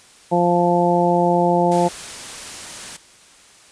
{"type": "harmonic tone", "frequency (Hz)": 174.61, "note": "F3", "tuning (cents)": 0, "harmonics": [1, 2, 3, 4, 5], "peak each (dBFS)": [-20, -20, -20, -20, -20], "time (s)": [0.31, 1.89], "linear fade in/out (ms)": 20}
{"type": "noise", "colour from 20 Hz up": "white", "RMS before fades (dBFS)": -33, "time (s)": [1.71, 2.97], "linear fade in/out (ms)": 10}
{"effects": ["white hiss -48 dBFS RMS until 3.71 s", "resampled to 22050 Hz"]}